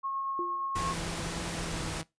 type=tone with tremolo; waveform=sine; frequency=1086 Hz; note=C#6; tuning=36 cents flat; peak=-30 dBFS; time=0.03-0.94 s; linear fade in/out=20 ms; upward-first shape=triangle; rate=8.6 Hz; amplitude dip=25%
type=tone with exponential decay; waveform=sine; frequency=349.2 Hz; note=F4; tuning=in tune; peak=-31 dBFS; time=0.39-0.74 s; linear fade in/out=1 ms; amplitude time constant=74 ms
type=noise; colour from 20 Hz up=pink; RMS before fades=-36 dBFS; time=0.75-2.02 s; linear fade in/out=10 ms
type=tone with pitch glide; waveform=sawtooth; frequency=167 to 160.94 Hz; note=E3 to E3; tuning=+23 to -41 cents; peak=-35 dBFS; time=0.8-2.03 s; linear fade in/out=0 ms; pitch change=-64 cents; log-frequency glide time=1.52-1.92 s
effects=noise-tail reverb RT60 0.2 s tail -21 dB re dry + resampled to 22050 Hz